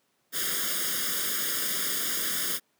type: noise with comb filter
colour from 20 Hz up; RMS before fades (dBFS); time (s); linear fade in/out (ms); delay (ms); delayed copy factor
white; -29; 0.32-2.6; 50; 0.59; +1
effects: pink hiss -71 dBFS RMS until 2.79 s + high-pass 200 Hz 12 dB/octave